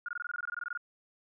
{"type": "tone bursts", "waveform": "sine", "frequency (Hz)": 1429, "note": "F6", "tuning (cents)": 39, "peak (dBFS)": -33, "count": 16, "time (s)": [0.06, 0.775], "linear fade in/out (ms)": 2, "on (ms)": 25, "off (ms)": 21, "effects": []}